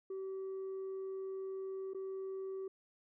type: tone with dropouts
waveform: sine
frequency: 383.4 Hz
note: G4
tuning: 38 cents flat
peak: -37 dBFS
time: 0.1-2.68 s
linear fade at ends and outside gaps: 5 ms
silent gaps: 1.935-1.946 s
effects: tanh soft clip ceiling -38 dBFS